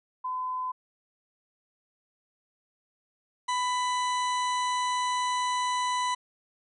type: tone pair in turn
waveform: sine / 40% pulse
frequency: 1016 / 995.1 Hz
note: B5 / B5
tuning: +49 / +13 cents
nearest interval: unison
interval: 36 cents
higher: first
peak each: -29 / -25 dBFS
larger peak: second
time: 0.24-0.72 / 3.48-6.15 s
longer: second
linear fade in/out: 10 ms
effects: resampled to 22050 Hz